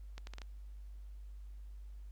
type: accelerating click train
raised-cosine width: 0.2 ms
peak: -30 dBFS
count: 5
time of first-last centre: 0.18-0.418 s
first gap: 91 ms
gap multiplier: 0.72
effects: added 50 Hz sine -46 dBFS peak until 2.11 s + pink hiss -74 dBFS RMS until 2.11 s